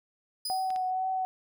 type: tone with exponential decay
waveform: sawtooth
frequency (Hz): 4978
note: D#8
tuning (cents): 0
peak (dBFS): -27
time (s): 0.45-0.91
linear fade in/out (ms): 5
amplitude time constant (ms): 98
type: tone with vibrato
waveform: sine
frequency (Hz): 749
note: F#5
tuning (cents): +21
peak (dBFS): -27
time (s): 0.5-1.25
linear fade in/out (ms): 0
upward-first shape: triangle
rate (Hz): 2.1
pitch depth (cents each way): 21
type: clicks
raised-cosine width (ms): 0.2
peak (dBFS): -27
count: 2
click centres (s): 0.704 / 0.761
effects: none